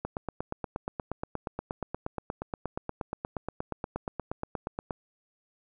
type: click train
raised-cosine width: 1 ms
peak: -18 dBFS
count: 42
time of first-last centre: 0.05-4.908 s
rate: 8.44 Hz
effects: none